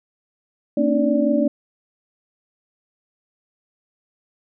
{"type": "tone cluster", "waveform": "sine", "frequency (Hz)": [230.2, 274.3, 300.2, 582], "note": ["A#3", "C#4", "D4", "D5"], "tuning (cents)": [-22, -18, 38, -16], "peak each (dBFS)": -21, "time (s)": [0.77, 1.48], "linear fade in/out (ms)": 5, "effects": []}